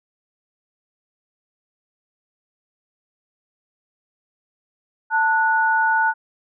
sine tone pair together, 888 / 1466.9 Hz, A5 / F#6, +16 / -15 cents, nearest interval major sixth, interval 869 cents, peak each -18 dBFS, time 5.1-6.14 s, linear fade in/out 50 ms, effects none

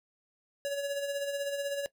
square tone with tremolo, 564 Hz, C#5, 30 cents sharp, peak -30 dBFS, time 0.65-1.86 s, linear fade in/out 0 ms, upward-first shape sine, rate 16 Hz, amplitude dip 50%, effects noise-tail reverb RT60 0.1 s tail -18 dB re dry

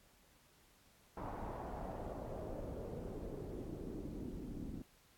pink noise with low-pass filter sweep, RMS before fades -45 dBFS, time 1.17-4.82 s, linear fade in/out 2 ms, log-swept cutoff 940 to 250 Hz, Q 2.1, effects pink hiss -68 dBFS RMS until 5.17 s + AAC 64 kbps

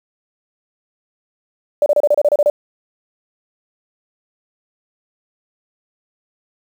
sine tone bursts, 587.3 Hz, D5, in tune, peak -9 dBFS, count 10, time 1.82-2.5 s, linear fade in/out 2 ms, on 41 ms, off 30 ms, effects 7-bit

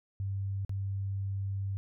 sine tone with dropouts, 98 Hz, G2, in tune, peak -31 dBFS, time 0.2-1.77 s, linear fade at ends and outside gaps 0 ms, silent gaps 0.649-0.694 s, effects none

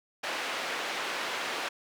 white band-pass noise, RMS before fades -34 dBFS, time 0.23-1.69 s, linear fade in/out 10 ms, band 360 to 2700 Hz, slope 12 dB/octave, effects none

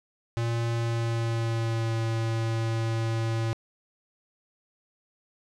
square tone with pitch glide, 116.54 to 113.48 Hz, A#2 to A#2, 0 to -46 cents, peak -26 dBFS, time 0.37-3.53 s, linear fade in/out 0 ms, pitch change -46 cents, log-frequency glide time 0.72-1.97 s, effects low-pass 7000 Hz 12 dB/octave

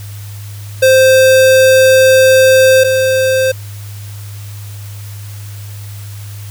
square tone pair in turn, 523 / 523 Hz, C5 / C5, -1 / -1 cents, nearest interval unison, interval 0 cents, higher neither, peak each -5 / -10 dBFS, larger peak first, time 0.82-2.84 / 2.84-3.52 s, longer first, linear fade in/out 10 ms, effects added 102 Hz sine -25 dBFS peak until 6.5 s + white hiss -37 dBFS RMS until 6.5 s

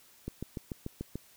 click train, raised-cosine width 3 ms, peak -23 dBFS, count 7, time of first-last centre 0.28-1.156 s, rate 6.85 Hz, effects white hiss -60 dBFS RMS until 1.36 s

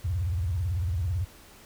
sine tone with vibrato, 87.31 Hz, F2, in tune, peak -25 dBFS, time 0.04-1.25 s, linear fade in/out 10 ms, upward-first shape sine, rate 18 Hz, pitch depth 280 cents each way, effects pink hiss -52 dBFS RMS until 1.65 s

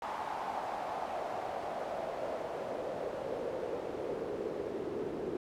pink noise with band-pass filter sweep, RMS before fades -38 dBFS, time 0.02-5.37 s, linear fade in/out 2 ms, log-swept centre 880 to 370 Hz, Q 3.5, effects none

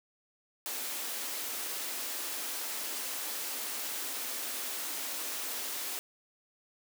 white high-pass noise, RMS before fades -37 dBFS, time 0.66-5.99 s, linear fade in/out 0 ms, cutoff 230 Hz, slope 96 dB/octave, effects none

